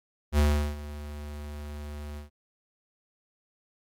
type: tone with ADSR envelope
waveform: square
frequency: 73.8 Hz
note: D2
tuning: 9 cents sharp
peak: -19 dBFS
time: 0.32-2.3 s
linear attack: 64 ms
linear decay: 370 ms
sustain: -18 dB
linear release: 130 ms
effects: AAC 64 kbps